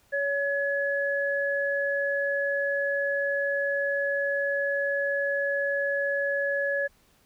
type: tone pair together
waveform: sine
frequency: 562 / 1695.8 Hz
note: C#5 / G#6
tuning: +24 / +36 cents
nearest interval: octave + perfect fifth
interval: 1912 cents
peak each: -27 dBFS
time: 0.12-6.88 s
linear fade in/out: 20 ms
effects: pink hiss -63 dBFS RMS until 7.25 s